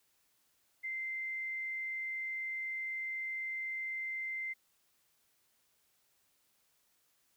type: tone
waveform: sine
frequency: 2082 Hz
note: C7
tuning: 9 cents flat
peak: -36 dBFS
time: 0.83-4.54 s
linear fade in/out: 20 ms
effects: white hiss -74 dBFS RMS until 7.36 s